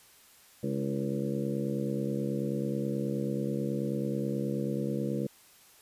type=harmonic tone with a mistuned harmonic; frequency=69.3 Hz; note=C#2; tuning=in tune; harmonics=2 / 3 / 4 / 5 / 6 / 7 / 8; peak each=-35 / -33 / -39 / -37 / -42 / -37 / -43 dBFS; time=0.63-5.27 s; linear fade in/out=5 ms; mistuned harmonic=5; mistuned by=-43 cents; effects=white hiss -58 dBFS RMS until 5.81 s + resampled to 32000 Hz